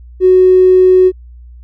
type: tone with tanh clipping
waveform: triangle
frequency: 370 Hz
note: F#4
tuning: in tune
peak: -3 dBFS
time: 0.2-1.12 s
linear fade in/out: 50 ms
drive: 2 dB
effects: added 60 Hz sine -32 dBFS peak until 1.63 s